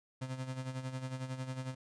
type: tone with tremolo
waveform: 35% pulse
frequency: 130 Hz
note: C3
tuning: 11 cents flat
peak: -34 dBFS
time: 0.21-1.75 s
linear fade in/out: 10 ms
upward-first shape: sine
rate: 11 Hz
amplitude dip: 65%
effects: resampled to 22050 Hz